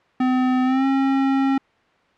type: tone with pitch glide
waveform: square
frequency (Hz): 255.3 to 270.3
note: C4 to C#4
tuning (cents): -42 to -44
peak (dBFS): -17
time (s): 0.2-1.58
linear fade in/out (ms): 5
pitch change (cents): +98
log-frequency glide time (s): 0.64-0.86
effects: white hiss -58 dBFS RMS until 2.17 s + low-pass 2000 Hz 12 dB/octave

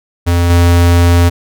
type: tone with level steps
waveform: square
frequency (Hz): 86.5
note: F2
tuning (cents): -16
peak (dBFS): -9 / -6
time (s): 0.26-1.3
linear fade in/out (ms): 20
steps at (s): 0.5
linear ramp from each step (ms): 2
effects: none

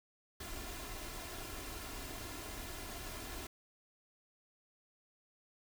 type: noise with comb filter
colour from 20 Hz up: pink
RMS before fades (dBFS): -45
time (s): 0.4-3.47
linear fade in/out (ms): 5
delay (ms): 2.9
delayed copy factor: +0.55
effects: none

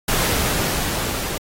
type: noise with level ramp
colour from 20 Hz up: pink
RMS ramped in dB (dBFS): -19 to -27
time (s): 0.08-1.38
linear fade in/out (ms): 5
effects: AAC 48 kbps

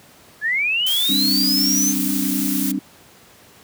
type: linear sweep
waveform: sine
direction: up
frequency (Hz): 1661.2 to 6330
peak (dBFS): -17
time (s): 0.41-1.94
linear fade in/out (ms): 50
type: noise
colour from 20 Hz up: blue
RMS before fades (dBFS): -25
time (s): 0.86-2.72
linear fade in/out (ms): 10
type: chord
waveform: sine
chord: G suspended fourth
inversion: none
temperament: equal with one note detuned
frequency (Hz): 196 / 263 / 293.7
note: G3 / C4 / D4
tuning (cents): 0 / +9 / 0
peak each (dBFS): -24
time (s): 1.09-2.79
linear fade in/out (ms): 5
effects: pink hiss -48 dBFS RMS until 3.63 s + high-pass 100 Hz 12 dB/octave

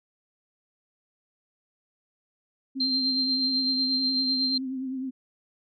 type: tone with vibrato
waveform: sine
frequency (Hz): 261.8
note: C4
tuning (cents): +1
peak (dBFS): -29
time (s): 2.75-5.11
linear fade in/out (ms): 20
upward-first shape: triangle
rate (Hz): 9.7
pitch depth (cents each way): 51
type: tone with tremolo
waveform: sine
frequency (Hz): 4154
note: C8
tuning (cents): -13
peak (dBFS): -22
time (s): 2.8-4.58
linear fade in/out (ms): 5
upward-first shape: sine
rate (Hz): 8.1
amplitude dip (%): 35
effects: none

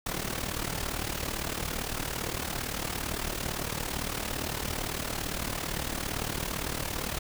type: noise with amplitude modulation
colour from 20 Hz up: pink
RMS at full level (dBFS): -30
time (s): 0.06-7.19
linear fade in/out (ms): 5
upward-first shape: sine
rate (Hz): 37.7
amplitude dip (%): 75
effects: none

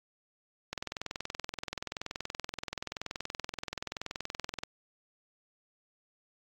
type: click train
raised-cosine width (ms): 0.2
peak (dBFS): -18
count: 83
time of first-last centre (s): 0.73-4.635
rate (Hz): 21
effects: AAC 64 kbps

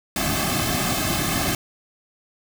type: noise with comb filter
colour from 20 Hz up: pink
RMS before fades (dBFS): -23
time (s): 0.16-1.55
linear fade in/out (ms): 2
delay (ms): 2.1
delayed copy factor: -1
effects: none

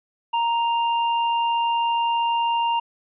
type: tone with hard clipping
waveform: triangle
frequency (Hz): 932.3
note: A#5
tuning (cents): 0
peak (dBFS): -21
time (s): 0.33-2.8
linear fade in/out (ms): 10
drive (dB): 16
effects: resampled to 8000 Hz

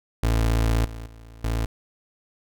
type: tone with level steps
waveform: 30% pulse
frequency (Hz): 56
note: A1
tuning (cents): +31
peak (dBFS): -16 / -31 / -40 / -20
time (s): 0.23-1.66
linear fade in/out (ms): 5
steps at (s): 0.85 / 1.06 / 1.44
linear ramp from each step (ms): 5
effects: none

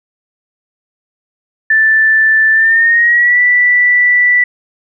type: tone with pitch glide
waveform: sine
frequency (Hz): 1763 to 1967.5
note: A6 to B6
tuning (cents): +3 to -7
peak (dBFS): -6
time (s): 1.7-4.44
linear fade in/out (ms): 5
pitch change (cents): +190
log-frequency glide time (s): 2.52-3.4
effects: none

